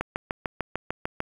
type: click train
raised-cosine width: 0.5 ms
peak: -12 dBFS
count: 9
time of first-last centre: 0.01-1.204 s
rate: 6.7 Hz
effects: 7-bit